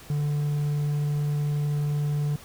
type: tone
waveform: triangle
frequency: 146.83 Hz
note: D3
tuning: in tune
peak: -21 dBFS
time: 0.1-2.36 s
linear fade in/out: 2 ms
effects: pink hiss -47 dBFS RMS until 2.44 s